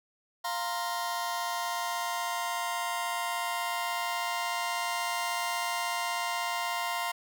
sawtooth chord, F suspended fourth, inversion none, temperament just, 698.5 / 931.3 / 1047.7 Hz, F5 / Bb5 / C6, 0 / -2 / +2 cents, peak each -31 dBFS, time 0.44-7.12 s, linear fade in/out 10 ms, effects none

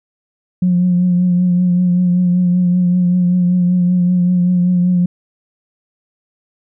sine tone with vibrato, 178.9 Hz, F3, 42 cents sharp, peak -9 dBFS, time 0.62-5.06 s, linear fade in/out 5 ms, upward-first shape triangle, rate 5.2 Hz, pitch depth 33 cents each way, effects tanh soft clip ceiling -5 dBFS

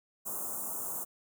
white band-stop noise, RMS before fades -37 dBFS, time 0.25-1.05 s, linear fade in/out 20 ms, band 1300 to 6900 Hz, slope 48 dB/octave, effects high-pass 150 Hz 12 dB/octave

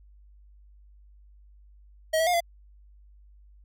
square tone with pitch steps, 635 / 650 / 712 / 683 Hz, D#5 / E5 / F5 / F5, +35 / -24 / +33 / -39 cents, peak -22 dBFS, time 2.13-2.406 s, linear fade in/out 10 ms, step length 69 ms, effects added 50 Hz sine -51 dBFS peak until 3.64 s

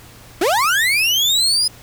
35% pulse linear sweep, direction up, 301.6 to 5060 Hz, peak -12 dBFS, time 0.41-1.68 s, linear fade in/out 5 ms, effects added 117 Hz sine -46 dBFS peak until 1.82 s + pink hiss -43 dBFS RMS until 1.82 s

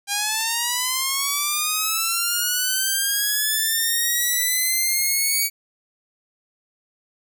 5% pulse linear sweep, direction up, 798 to 2272 Hz, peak -9 dBFS, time 0.07-5.5 s, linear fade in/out 50 ms, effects none

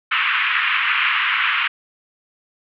white band-pass noise, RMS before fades -19 dBFS, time 0.11-1.68 s, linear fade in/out 10 ms, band 1100 to 2900 Hz, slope 48 dB/octave, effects none

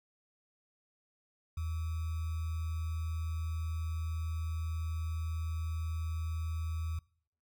sine tone with sample-and-hold, 80.9 Hz, E2, 32 cents flat, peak -33 dBFS, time 1.57-6.99 s, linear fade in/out 5 ms, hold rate 1225 Hz, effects noise-tail reverb RT60 0.6 s tail -24 dB re dry

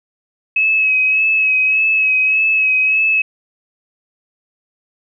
sine tone with vibrato, 2567 Hz, E7, 47 cents flat, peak -11 dBFS, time 0.56-3.22 s, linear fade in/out 5 ms, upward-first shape sine, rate 1.7 Hz, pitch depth 28 cents each way, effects none

